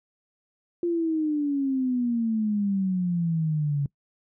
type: exponential sweep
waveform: sine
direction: down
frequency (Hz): 349.2 to 140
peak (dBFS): -22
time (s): 0.83-3.86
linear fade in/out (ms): 2
effects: noise-tail reverb RT60 0.1 s tail -23 dB re dry